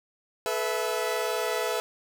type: chord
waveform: sawtooth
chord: A suspended second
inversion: none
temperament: equal with one note detuned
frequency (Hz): 432.2 / 493.9 / 659.3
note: A4 / B4 / E5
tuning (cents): -31 / 0 / 0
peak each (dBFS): -27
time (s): 0.46-1.8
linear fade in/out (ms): 0
effects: none